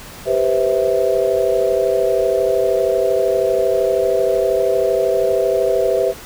sine chord, C major seventh, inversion second, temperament just, 392.4 / 490.5 / 523.3 / 654.1 Hz, G4 / B4 / C5 / E5, +2 / -12 / 0 / -14 cents, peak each -19 dBFS, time 0.25-6.14 s, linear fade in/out 50 ms, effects pink hiss -36 dBFS RMS until 6.25 s

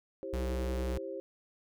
sine chord, C major, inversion first, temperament equal with one note detuned, 329.6 / 392 / 531.8 Hz, E4 / G4 / C5, 0 / 0 / +28 cents, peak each -44 / -41 / -40 dBFS, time 0.23-1.2 s, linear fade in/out 0 ms
square tone, 63.8 Hz, C2, 43 cents flat, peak -33 dBFS, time 0.33-0.98 s, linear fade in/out 5 ms
effects none

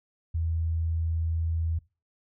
sine tone, 81.9 Hz, E2, 11 cents flat, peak -25 dBFS, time 0.34-1.79 s, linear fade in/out 10 ms, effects noise-tail reverb RT60 0.3 s tail -22 dB re dry

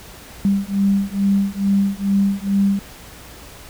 sine beating tone pair, 196.9 / 199.2 Hz, G3 / G3, +8 / +28 cents, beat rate 2.3 Hz, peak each -18 dBFS, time 0.45-2.79 s, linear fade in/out 0 ms, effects added 60 Hz sine -46 dBFS peak until 3.69 s + pink hiss -40 dBFS RMS until 3.69 s

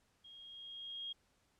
sine tone with level ramp, 3258 Hz, G#7, 34 cents flat, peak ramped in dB -54 to -40 dBFS, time 0.24-1.13 s, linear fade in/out 10 ms, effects pink hiss -75 dBFS RMS until 1.59 s + low-pass 10000 Hz 12 dB/octave

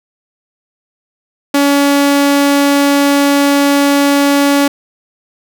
sawtooth tone, 282.9 Hz, C#4, 35 cents sharp, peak -4 dBFS, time 1.54-4.68 s, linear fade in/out 5 ms, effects none

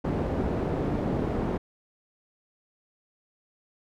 white low-pass noise, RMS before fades -28 dBFS, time 0.04-1.58 s, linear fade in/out 10 ms, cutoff 400 Hz, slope 12 dB/octave, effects none

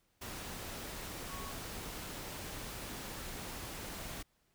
sine tone in noise, 1108.7 Hz, C#6, in tune, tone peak -47 dBFS, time 1.29-1.52 s, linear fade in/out 10 ms, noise pink, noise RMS -44 dBFS, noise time 0.21-4.23 s, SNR -6 dB, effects pink hiss -75 dBFS RMS until 4.54 s

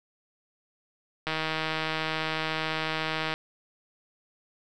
click train, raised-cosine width 0.3 ms, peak -13 dBFS, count 328, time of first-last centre 1.27-3.34 s, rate 158 Hz, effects none

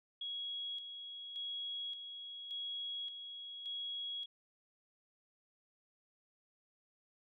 sine tone with tremolo, 3322 Hz, G#7, in tune, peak -39 dBFS, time 0.21-4.26 s, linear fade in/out 5 ms, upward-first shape square, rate 0.87 Hz, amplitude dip 50%, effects none

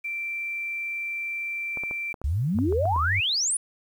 sine tone, 2349 Hz, D7, in tune, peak -28 dBFS, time 0.04-2.13 s, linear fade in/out 10 ms
clicks, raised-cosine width 1 ms, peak -24 dBFS, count 9, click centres 1.773 / 1.836 / 1.911 / 2.142 / 2.216 / 2.588 / 2.725 / 2.855 / 2.962 s
sine exponential sweep, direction up, 63.3 to 10200 Hz, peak -22 dBFS, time 2.24-3.57 s, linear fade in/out 5 ms
sine tone with vibrato, 88.4 Hz, F2, 22 cents sharp, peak -25 dBFS, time 2.54-3.21 s, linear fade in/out 20 ms, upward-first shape sine, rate 3.7 Hz, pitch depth 180 cents each way
effects 9-bit

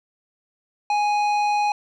triangle tone with tanh clipping, 830.6 Hz, G#5, in tune, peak -20 dBFS, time 0.9-1.72 s, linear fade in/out 2 ms, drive 16 dB, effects none

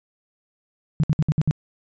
sine tone bursts, 153.3 Hz, D#3, 25 cents flat, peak -15 dBFS, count 6, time 1-1.51 s, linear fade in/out 0 ms, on 35 ms, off 60 ms, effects resampled to 16000 Hz

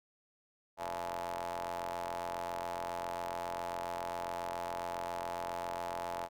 sawtooth ring-modulated tone, 87.31 Hz, F2, in tune, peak -30 dBFS, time 0.77-6.29 s, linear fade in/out 50 ms, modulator 765 Hz, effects none

